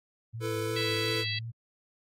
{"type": "tone with vibrato", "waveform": "sine", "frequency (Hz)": 111.7, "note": "A2", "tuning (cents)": 27, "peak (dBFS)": -35, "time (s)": [0.33, 1.52], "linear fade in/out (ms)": 20, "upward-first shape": "sine", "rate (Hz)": 2.8, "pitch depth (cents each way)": 65}
{"type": "chord", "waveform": "square", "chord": "E suspended fourth", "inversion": "none", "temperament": "equal with one note detuned", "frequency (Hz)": [334.4, 440, 493.9], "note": ["E4", "A4", "B4"], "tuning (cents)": [25, 0, 0], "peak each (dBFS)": [-37, -34, -38], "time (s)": [0.4, 1.25], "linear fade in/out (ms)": 50}
{"type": "harmonic tone", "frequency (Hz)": 659.3, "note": "E5", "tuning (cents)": 0, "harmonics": [3, 4, 5, 6, 7], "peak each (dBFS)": [-37, -37, -37, -37, -37], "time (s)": [0.76, 1.39], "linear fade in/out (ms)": 5}
{"effects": ["AAC 48 kbps"]}